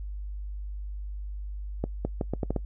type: accelerating click train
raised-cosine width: 2 ms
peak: -14 dBFS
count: 7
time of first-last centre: 1.84-2.563 s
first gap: 210 ms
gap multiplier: 0.77
effects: noise-tail reverb RT60 0.1 s tail -22 dB re dry + added 50 Hz sine -33 dBFS peak until 2.65 s